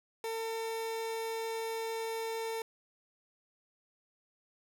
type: tone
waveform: 30% pulse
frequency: 451.1 Hz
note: A4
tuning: 43 cents sharp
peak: -32 dBFS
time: 0.24-2.62 s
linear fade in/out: 2 ms
effects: none